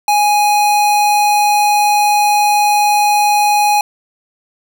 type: tone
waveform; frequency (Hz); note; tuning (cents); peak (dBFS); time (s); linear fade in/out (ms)
square; 830.6; G#5; 0; -10; 0.08-3.81; 2
effects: none